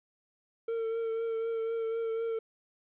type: tone with vibrato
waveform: triangle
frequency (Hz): 453.7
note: A#4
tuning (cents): -47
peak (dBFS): -28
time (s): 0.68-2.39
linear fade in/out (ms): 5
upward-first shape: triangle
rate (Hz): 4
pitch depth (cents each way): 27
effects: resampled to 8000 Hz + 11-bit